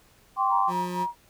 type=chord; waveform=sine; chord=G suspended fourth; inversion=none; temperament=equal with one note detuned; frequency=784 / 1046.5 / 1148.5 Hz; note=G5 / C6 / D6; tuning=0 / 0 / -39 cents; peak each=-25 / -24 / -27 dBFS; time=0.36-0.73 s; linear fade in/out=50 ms
type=tone with tremolo; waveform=sine; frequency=951 Hz; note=A#5; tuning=34 cents sharp; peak=-24 dBFS; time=0.49-1.16 s; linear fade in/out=50 ms; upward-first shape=sine; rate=4.2 Hz; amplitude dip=90%
type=tone; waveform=25% pulse; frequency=178.6 Hz; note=F3; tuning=39 cents sharp; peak=-27 dBFS; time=0.67-1.07 s; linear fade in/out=50 ms
effects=pink hiss -59 dBFS RMS until 1.29 s